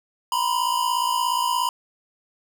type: tone pair together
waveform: square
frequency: 959 / 1016 Hz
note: A#5 / B5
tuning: +49 / +49 cents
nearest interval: minor second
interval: 100 cents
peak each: -24 dBFS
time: 0.32-1.69 s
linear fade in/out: 2 ms
effects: none